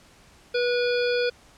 harmonic tone, 487.3 Hz, B4, 23 cents flat, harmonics 1 / 3 / 5 / 7 / 9 / 10, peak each -22 / -30 / -33 / -36 / -36 / -36 dBFS, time 0.54-1.3 s, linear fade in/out 10 ms, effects pink hiss -54 dBFS RMS until 1.57 s + low-pass 9000 Hz 12 dB/octave

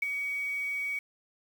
sine tone with ADSR envelope, 2257 Hz, C#7, 31 cents sharp, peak -22 dBFS, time 0.02-0.99 s, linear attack 8 ms, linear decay 9 ms, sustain -8 dB, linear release 4 ms, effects 8-bit

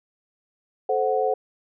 sine chord, F# diminished, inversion first, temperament equal with one note detuned, 435.7 / 523.3 / 740 Hz, A4 / C5 / F#5, -17 / 0 / 0 cents, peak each -24 dBFS, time 0.89-1.34 s, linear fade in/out 5 ms, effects none

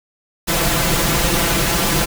pink noise with comb filter, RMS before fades -17 dBFS, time 0.47-2.06 s, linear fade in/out 20 ms, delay 5.9 ms, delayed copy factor +0.7, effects none

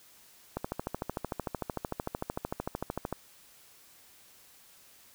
click train, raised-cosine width 1 ms, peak -18 dBFS, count 35, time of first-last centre 0.57-3.126 s, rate 13.3 Hz, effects white hiss -58 dBFS RMS until 5.14 s

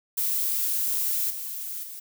violet noise with level steps, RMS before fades -26 / -34 / -39 dBFS, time 0.17-2 s, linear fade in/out 10 ms, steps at 1.3 / 1.83 s, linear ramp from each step 5 ms, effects none

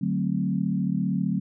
sine chord, D dominant seventh, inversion none, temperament equal, 146.83 / 185 / 220 / 261.6 Hz, D3 / F#3 / A3 / C4, 0 / 0 / 0 / 0 cents, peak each -30 / -25 / -29 / -31 dBFS, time 0.01-1.4 s, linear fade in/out 10 ms, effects none

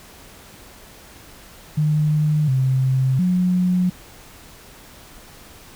sine tone with pitch steps, 152 / 131.3 / 181.1 Hz, D#3 / C3 / F#3, -40 / +6 / -37 cents, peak -15 dBFS, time 1.77-3.9 s, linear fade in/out 10 ms, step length 710 ms, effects pink hiss -44 dBFS RMS until 5.75 s

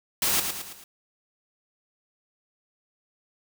white noise with echo, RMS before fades -24 dBFS, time 0.22-0.4 s, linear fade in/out 2 ms, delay 110 ms, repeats 4, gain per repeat -6 dB, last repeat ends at 0.84 s, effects none

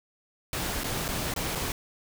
pink noise with dropouts, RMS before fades -31 dBFS, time 0.53-1.72 s, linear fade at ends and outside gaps 1 ms, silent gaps 0.835-0.842 / 1.081-1.087 / 1.339-1.362 / 1.551-1.555 s, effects none

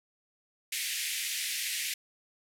pink band-pass noise, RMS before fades -34 dBFS, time 0.72-1.94 s, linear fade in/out 5 ms, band 1900 to 14000 Hz, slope 48 dB/octave, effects none

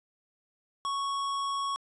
sine tone with hard clipping, 1108.7 Hz, C#6, in tune, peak -31 dBFS, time 0.85-1.76 s, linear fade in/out 0 ms, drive 14 dB, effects resampled to 24000 Hz

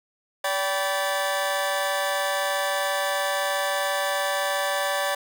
30% pulse tone cluster, 575 / 778 / 987 / 1748 Hz, D5 / G5 / B5 / A6, -37 / -13 / -1 / -12 cents, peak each -24 / -27 / -30 / -27 dBFS, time 0.44-5.15 s, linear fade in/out 5 ms, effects none

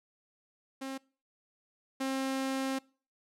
sawtooth tone pair in turn, 267.7 / 266.7 Hz, C4 / C4, +40 / +33 cents, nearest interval unison, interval 7 cents, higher first, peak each -33 / -27 dBFS, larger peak second, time 0.81-0.98 / 2-2.79 s, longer second, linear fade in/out 10 ms, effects noise-tail reverb RT60 0.4 s tail -24 dB re dry + low-pass 12000 Hz 12 dB/octave

